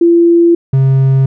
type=tone pair in turn; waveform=sine / triangle; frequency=340.3 / 134.08 Hz; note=F4 / C3; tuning=-45 / +43 cents; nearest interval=octave + major third; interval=1612 cents; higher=first; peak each=-4 dBFS; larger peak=neither; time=0.01-0.55 / 0.73-1.26 s; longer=first; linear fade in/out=5 ms; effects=none